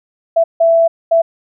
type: tone bursts at uneven times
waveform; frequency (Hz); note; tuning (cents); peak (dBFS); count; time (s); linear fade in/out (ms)
sine; 664; E5; +12; -7; 3; 0.36-0.44 / 0.6-0.88 / 1.11-1.22; 10
effects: none